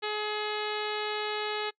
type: harmonic tone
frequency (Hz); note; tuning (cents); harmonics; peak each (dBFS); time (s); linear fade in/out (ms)
422.8; G#4; +31; 1 / 2 / 3 / 4 / 5 / 6 / 7 / 8 / 9 / 10; -34 / -37 / -39 / -40 / -41 / -42 / -42 / -43 / -44 / -44; 0.02-1.71; 20
effects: noise-tail reverb RT60 0.1 s tail -25 dB re dry